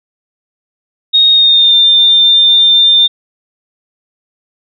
sine tone with pitch glide, 3729 to 3598 Hz, A#7 to A7, 0 to +38 cents, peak -4 dBFS, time 1.13-3.08 s, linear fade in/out 20 ms, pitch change -62 cents, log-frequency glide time 1.32-1.76 s, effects none

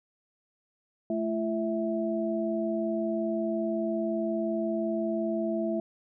sine tone cluster, 218.5 / 338.5 / 656 Hz, A3 / E4 / E5, -12 / +46 / -9 cents, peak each -31 dBFS, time 1.1-5.8 s, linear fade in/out 2 ms, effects none

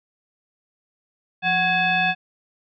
sine tone with frequency modulation, 1661.2 Hz, G#6, in tune, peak -17 dBFS, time 1.42-2.15 s, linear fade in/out 50 ms, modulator 918 Hz, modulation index 1.5, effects none

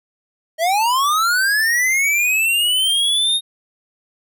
square linear sweep, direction up, 622.3 to 3729 Hz, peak -15 dBFS, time 0.58-3.41 s, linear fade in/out 50 ms, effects none

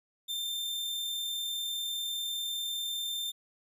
40% pulse tone with amplitude modulation, 3585 Hz, A7, 32 cents sharp, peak -30 dBFS, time 0.28-3.32 s, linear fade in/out 20 ms, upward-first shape sine, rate 40 Hz, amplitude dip 30%, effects none

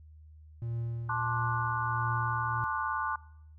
triangle tone with tremolo, 116.54 Hz, A#2, in tune, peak -29 dBFS, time 0.62-2.64 s, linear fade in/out 0 ms, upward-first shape triangle, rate 1.5 Hz, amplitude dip 50%
sine chord, D dominant seventh, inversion second, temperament just, 881 / 1057.2 / 1174.7 / 1468.3 Hz, A5 / C6 / D6 / F#6, +2 / +18 / 0 / -14 cents, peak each -35 dBFS, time 1.09-3.16 s, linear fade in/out 5 ms
effects noise-tail reverb RT60 0.7 s tail -21 dB re dry + added 77 Hz sine -50 dBFS peak until 3.58 s

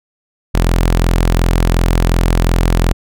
sawtooth tone, 42.77 Hz, F1, 35 cents flat, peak -6 dBFS, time 0.54-2.93 s, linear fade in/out 10 ms, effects none

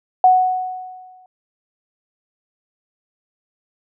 sine tone with exponential decay, 740 Hz, F#5, in tune, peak -6 dBFS, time 0.24-1.26 s, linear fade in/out 2 ms, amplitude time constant 220 ms, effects none

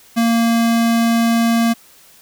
square tone, 230.9 Hz, A#3, 16 cents flat, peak -13 dBFS, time 0.16-1.74 s, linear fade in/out 20 ms, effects white hiss -47 dBFS RMS until 2.21 s

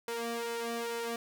sawtooth tone with flanger, 233.1 Hz, A#3, in tune, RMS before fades -36 dBFS, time 0.08-1.16 s, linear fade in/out 2 ms, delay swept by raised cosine 2 to 2.62 ms, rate 2.3 Hz, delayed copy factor +0.9, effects none

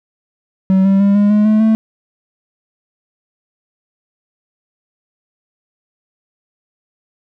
triangle tone with pitch steps, 190 / 194.78 / 199.68 / 204.7 / 209.8 / 215.1 / 220.5 Hz, F#3 / G3 / G3 / G#3 / G#3 / A3 / A3, +46 / -11 / +32 / -25 / +18 / -39 / +4 cents, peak -6 dBFS, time 0.7-1.75 s, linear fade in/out 0 ms, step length 150 ms, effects none

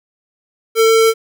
square tone, 448.8 Hz, A4, 34 cents sharp, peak -9 dBFS, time 0.75-1.14 s, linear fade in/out 50 ms, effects none

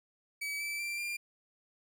40% pulse tone with pitch steps, 2284 / 2320 / 2356 / 2393 Hz, D7 / D7 / D7 / D7, -49 / -22 / +5 / +32 cents, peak -34 dBFS, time 0.41-1.17 s, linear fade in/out 10 ms, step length 190 ms, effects none

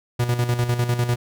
45% pulse tone with tremolo, 121 Hz, B2, 35 cents flat, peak -17 dBFS, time 0.19-1.16 s, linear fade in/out 10 ms, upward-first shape square, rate 10 Hz, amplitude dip 60%, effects none

